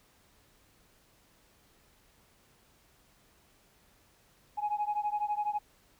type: beating tone pair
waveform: sine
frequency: 830.6 / 842.6 Hz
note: G#5 / G#5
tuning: 0 / +25 cents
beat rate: 12 Hz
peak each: -31 / -32 dBFS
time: 4.57-5.59 s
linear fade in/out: 20 ms
effects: tanh soft clip ceiling -24 dBFS + pink hiss -65 dBFS RMS until 5.99 s